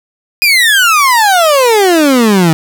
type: exponential sweep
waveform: 30% pulse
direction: down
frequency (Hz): 2503 to 155.56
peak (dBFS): -3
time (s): 0.42-2.53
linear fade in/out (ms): 0
effects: none